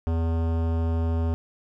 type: tone with hard clipping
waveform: sine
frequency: 82.41 Hz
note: E2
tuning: in tune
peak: -24 dBFS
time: 0.07-1.34 s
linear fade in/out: 0 ms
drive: 18 dB
effects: none